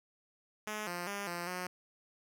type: tone with pitch steps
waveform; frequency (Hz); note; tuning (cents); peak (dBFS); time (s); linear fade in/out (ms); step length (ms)
5% pulse; 212.8 / 175.4 / 201.4 / 173.5 / 181.1; G#3 / F3 / G3 / F3 / F#3; +42 / +8 / +47 / -11 / -37; -26; 0.67-1.67; 2; 200
effects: none